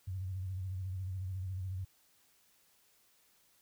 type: tone with vibrato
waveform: sine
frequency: 93.6 Hz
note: F#2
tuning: 20 cents sharp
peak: -36 dBFS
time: 0.07-1.85 s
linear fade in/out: 10 ms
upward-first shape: square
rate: 14 Hz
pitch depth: 50 cents each way
effects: white hiss -69 dBFS RMS until 3.61 s